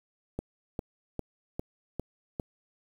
click train, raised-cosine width 2 ms, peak -19 dBFS, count 6, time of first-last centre 0.39-2.398 s, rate 2.49 Hz, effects 8-bit

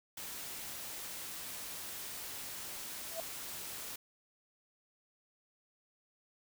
white noise, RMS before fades -44 dBFS, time 0.17-3.96 s, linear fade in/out 5 ms
sine tone with exponential growth, 659.3 Hz, E5, in tune, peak -33 dBFS, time 3.08-3.2 s, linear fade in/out 1 ms, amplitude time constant 26 ms
effects none

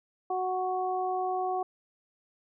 harmonic tone, 370 Hz, F#4, in tune, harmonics 1 / 2 / 3, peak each -33 / -29 / -38 dBFS, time 0.3-1.63 s, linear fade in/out 5 ms, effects none

